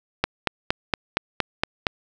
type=click train; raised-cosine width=0.3 ms; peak=-3 dBFS; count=8; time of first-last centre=0.24-1.868 s; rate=4.3 Hz; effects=none